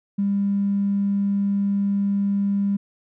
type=tone with tanh clipping; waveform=triangle; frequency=200 Hz; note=G3; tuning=35 cents sharp; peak=-18 dBFS; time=0.18-2.77 s; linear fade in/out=10 ms; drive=2 dB; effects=none